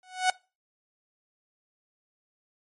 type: tone with exponential growth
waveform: sawtooth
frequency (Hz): 740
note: F#5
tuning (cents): 0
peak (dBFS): -14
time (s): 0.03-0.3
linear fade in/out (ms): 2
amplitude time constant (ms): 57
effects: noise-tail reverb RT60 0.3 s tail -23 dB re dry + MP3 48 kbps